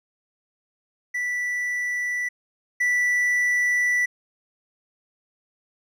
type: tone pair in turn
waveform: triangle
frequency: 1967 / 1967 Hz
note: B6 / B6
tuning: -7 / -7 cents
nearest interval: unison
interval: 0 cents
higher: neither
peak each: -22 / -17 dBFS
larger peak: second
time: 1.14-2.29 / 2.8-4.06 s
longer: second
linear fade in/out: 10 ms
effects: none